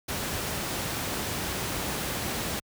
pink noise, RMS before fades -31 dBFS, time 0.08-2.6 s, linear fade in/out 10 ms, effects high-pass 60 Hz 12 dB/octave

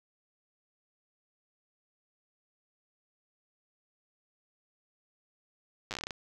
slowing click train, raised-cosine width 0.2 ms, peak -19 dBFS, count 11, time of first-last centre 5.91-6.108 s, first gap 8 ms, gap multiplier 1.19, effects none

